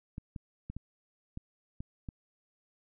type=clicks; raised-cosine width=5 ms; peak=-27 dBFS; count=7; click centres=0.181 / 0.362 / 0.7 / 0.766 / 1.374 / 1.805 / 2.088 s; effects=none